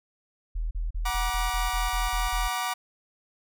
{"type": "tone bursts", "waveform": "sine", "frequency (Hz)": 40.42, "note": "E1", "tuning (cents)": -33, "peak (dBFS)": -26, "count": 10, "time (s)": [0.55, 2.483], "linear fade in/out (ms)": 10, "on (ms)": 160, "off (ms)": 37}
{"type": "chord", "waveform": "sawtooth", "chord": "Gb augmented", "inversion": "none", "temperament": "equal with one note detuned", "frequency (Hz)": [740, 956.9, 1174.7], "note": ["Gb5", "Bb5", "D6"], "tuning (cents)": [0, 45, 0], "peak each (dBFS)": -28, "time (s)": [1.05, 2.74], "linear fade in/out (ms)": 10}
{"effects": []}